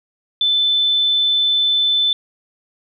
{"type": "tone", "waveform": "sine", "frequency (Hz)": 3520, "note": "A7", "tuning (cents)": 0, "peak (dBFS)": -13, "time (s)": [0.41, 2.13], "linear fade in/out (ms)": 2, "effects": []}